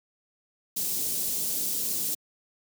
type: band-stop noise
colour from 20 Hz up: white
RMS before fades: -29 dBFS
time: 0.76-2.15 s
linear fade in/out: 10 ms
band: 350 to 5600 Hz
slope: 12 dB/octave
effects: high-pass 150 Hz 12 dB/octave